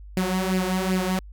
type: tone with flanger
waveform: sawtooth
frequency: 186.2 Hz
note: F#3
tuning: 11 cents sharp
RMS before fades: -24 dBFS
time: 0.17-1.19 s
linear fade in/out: 0 ms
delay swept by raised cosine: 0.4 to 4.4 ms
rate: 2.6 Hz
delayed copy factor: +0.65
effects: added 50 Hz sine -39 dBFS peak until 1.32 s